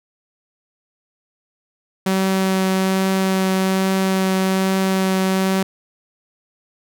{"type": "tone with vibrato", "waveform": "sawtooth", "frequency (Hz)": 190, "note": "F#3", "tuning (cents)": 46, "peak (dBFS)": -12, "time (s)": [2.06, 5.63], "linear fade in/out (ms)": 5, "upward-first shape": "triangle", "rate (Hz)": 1.2, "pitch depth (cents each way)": 10, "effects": []}